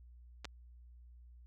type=clicks; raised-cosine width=0.2 ms; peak=-26 dBFS; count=2; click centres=0.446 / 0.453 s; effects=added 60 Hz sine -54 dBFS peak until 1.46 s